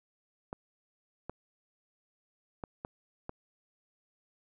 clicks, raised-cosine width 1 ms, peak -24 dBFS, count 5, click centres 0.529 / 1.296 / 2.638 / 2.849 / 3.294 s, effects none

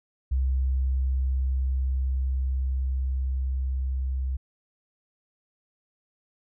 sine tone with level ramp, 65.41 Hz, C2, in tune, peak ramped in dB -21 to -25 dBFS, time 0.31-4.37 s, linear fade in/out 10 ms, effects none

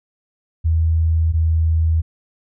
sine tone pair in turn, 81.1 / 80.81 Hz, E2 / E2, -28 / -34 cents, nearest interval unison, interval 6 cents, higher first, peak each -13 dBFS, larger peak neither, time 0.64-1.33 / 1.33-2.02 s, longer neither, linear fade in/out 20 ms, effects none

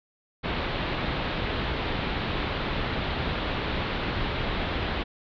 pink low-pass noise, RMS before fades -29 dBFS, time 0.43-5.04 s, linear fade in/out 20 ms, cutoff 4000 Hz, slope 48 dB/octave, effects none

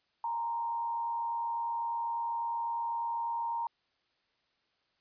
sine tone with frequency modulation, 930 Hz, A#5, 4 cents flat, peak -31 dBFS, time 0.24-3.67 s, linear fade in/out 2 ms, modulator 91.8 Hz, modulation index 0.42, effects white hiss -75 dBFS RMS until 5 s + resampled to 11025 Hz

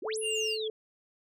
sine exponential two-way sweep, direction up then down, 291.4 to 11175 to 3236 Hz, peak -36 dBFS, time 0.02-0.68 s, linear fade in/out 5 ms, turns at 0.18 s
sine tone with tremolo, 436.2 Hz, A4, 15 cents flat, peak -31 dBFS, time 0.05-0.7 s, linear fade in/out 2 ms, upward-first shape triangle, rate 3.6 Hz, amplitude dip 25%
triangle tone, 2794 Hz, F7, in tune, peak -29 dBFS, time 0.21-0.58 s, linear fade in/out 50 ms
effects none

